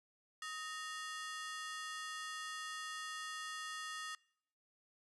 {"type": "ring-modulated tone", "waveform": "sawtooth", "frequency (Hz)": 1552, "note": "G6", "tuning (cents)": -18, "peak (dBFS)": -36, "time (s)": [0.42, 4.15], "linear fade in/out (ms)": 2, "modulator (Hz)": 292, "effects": ["noise-tail reverb RT60 0.7 s tail -25 dB re dry", "resampled to 24000 Hz"]}